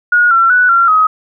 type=tone with pitch steps; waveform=sine; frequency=1444 / 1355 / 1481 / 1372 / 1265 Hz; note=F#6 / E6 / F#6 / F6 / D#6; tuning=-43 / +47 / +1 / -31 / +28 cents; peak=-6 dBFS; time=0.12-1.07 s; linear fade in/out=5 ms; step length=190 ms; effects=none